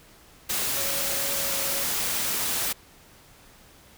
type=tone in noise; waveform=sine; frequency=554.4 Hz; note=C#5; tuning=in tune; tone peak=-37 dBFS; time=0.77-1.84 s; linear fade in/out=10 ms; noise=white; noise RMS=-27 dBFS; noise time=0.49-2.73 s; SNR=-13 dB; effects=pink hiss -53 dBFS RMS until 3.97 s